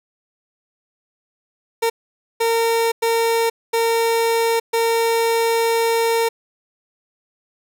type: tone bursts at uneven times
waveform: 30% pulse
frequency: 458.7 Hz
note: A#4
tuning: 28 cents flat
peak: -13 dBFS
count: 5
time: 1.82-1.9 / 2.4-2.92 / 3.02-3.5 / 3.73-4.6 / 4.73-6.29 s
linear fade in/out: 10 ms
effects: none